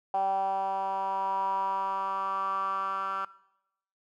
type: tone with band-pass filter sweep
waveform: 10% pulse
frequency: 193.6 Hz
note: G3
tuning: 21 cents flat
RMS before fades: -30 dBFS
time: 0.14-3.25 s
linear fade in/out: 2 ms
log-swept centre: 770 to 1300 Hz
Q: 7.5
effects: noise-tail reverb RT60 0.8 s tail -19 dB re dry